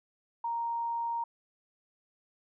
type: tone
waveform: sine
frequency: 932.3 Hz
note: A#5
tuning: in tune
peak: -30 dBFS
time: 0.44-1.24 s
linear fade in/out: 5 ms
effects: none